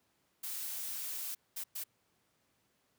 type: noise bursts at uneven times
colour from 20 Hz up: blue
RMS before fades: -40 dBFS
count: 3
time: 0.43-1.35 / 1.56-1.64 / 1.75-1.84 s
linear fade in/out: 10 ms
effects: pink hiss -75 dBFS RMS until 2.98 s + high-pass 100 Hz 12 dB/octave